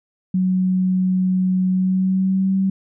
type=tone with pitch glide; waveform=sine; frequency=185.3 to 192.06 Hz; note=F#3 to G3; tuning=+3 to -35 cents; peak=-15 dBFS; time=0.34-2.7 s; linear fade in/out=5 ms; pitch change=+62 cents; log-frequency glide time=1.7-2.57 s; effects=none